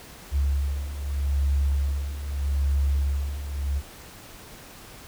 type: beating tone pair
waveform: sine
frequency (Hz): 69.3 / 70.1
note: C#2 / C#2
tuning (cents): 0 / +20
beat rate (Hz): 0.8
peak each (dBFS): -28 / -23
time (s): 0.31-3.82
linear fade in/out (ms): 50
effects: pink hiss -45 dBFS RMS until 5.07 s